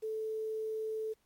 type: tone with quantisation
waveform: sine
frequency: 437.9 Hz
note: A4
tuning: 8 cents flat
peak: -34 dBFS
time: 0.02-1.14 s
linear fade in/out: 20 ms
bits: 10
effects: pink hiss -75 dBFS RMS until 1.25 s + AAC 64 kbps